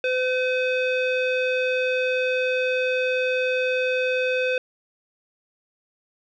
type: tone with low-pass filter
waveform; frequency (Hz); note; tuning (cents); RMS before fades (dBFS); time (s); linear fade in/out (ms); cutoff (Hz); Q
square; 509; C5; -48; -23; 0.04-4.58; 2; 2800; 3.2
effects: none